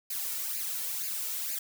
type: noise with flanger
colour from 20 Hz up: blue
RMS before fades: -34 dBFS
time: 0.1-1.59 s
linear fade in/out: 5 ms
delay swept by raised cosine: 0.43 to 2.23 ms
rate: 2.1 Hz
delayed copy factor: +0.7
effects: none